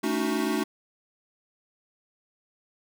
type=chord; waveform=square; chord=D# half-diminished seventh; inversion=second; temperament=equal with one note detuned; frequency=220 / 284 / 311.1 / 370 Hz; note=A3 / C#4 / D#4 / F#4; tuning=0 / +42 / 0 / 0 cents; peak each=-31 dBFS; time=0.03-0.64 s; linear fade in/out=10 ms; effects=none